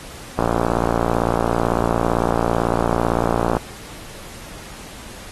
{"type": "click train", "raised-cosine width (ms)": 1, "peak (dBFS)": -4, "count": 185, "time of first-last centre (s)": [0.39, 3.568], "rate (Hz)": 57.9, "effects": ["pink hiss -38 dBFS RMS until 5.31 s", "AAC 32 kbps"]}